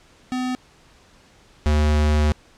square tone pair in turn, 253.4 / 75.34 Hz, B3 / D2, +45 / +45 cents, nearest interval octave + major sixth, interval 2100 cents, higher first, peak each -23 / -16 dBFS, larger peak second, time 0.32-0.55 / 1.66-2.32 s, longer second, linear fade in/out 0 ms, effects pink hiss -53 dBFS RMS until 2.57 s + low-pass 7000 Hz 12 dB/octave

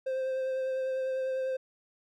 triangle tone with vibrato, 523.3 Hz, C5, in tune, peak -27 dBFS, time 0.06-1.57 s, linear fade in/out 10 ms, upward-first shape triangle, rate 10 Hz, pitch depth 18 cents each way, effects none

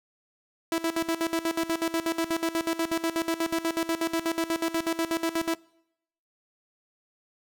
sawtooth tone with tremolo, 329.6 Hz, E4, in tune, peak -20 dBFS, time 0.72-5.55 s, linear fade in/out 2 ms, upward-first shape square, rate 8.2 Hz, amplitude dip 80%, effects noise-tail reverb RT60 0.8 s tail -25 dB re dry

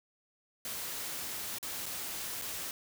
white noise with dropouts, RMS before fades -39 dBFS, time 0.65-2.71 s, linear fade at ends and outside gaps 1 ms, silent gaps 1.585-1.628 / 1.858-1.863 / 2.415-2.42 s, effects none

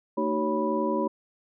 sine tone cluster, 226.2 / 308.4 / 379.5 / 555 / 983 Hz, A3 / D#4 / F#4 / C#5 / B5, +48 / -15 / +44 / +2 / -8 cents, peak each -30 dBFS, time 0.17-1.08 s, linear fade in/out 10 ms, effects none

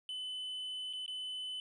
triangle tone with dropouts, 3018 Hz, F#7, 34 cents sharp, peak -37 dBFS, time 0.09-1.6 s, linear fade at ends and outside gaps 1 ms, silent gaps 0.929-0.934 / 1.062-1.079 s, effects resampled to 22050 Hz

